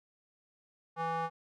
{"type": "tone with band-pass filter", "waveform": "square", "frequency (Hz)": 164.81, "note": "E3", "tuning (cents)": 0, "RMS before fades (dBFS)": -34, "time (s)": [0.96, 1.3], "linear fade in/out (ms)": 50, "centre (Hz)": 960, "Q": 3.3, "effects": []}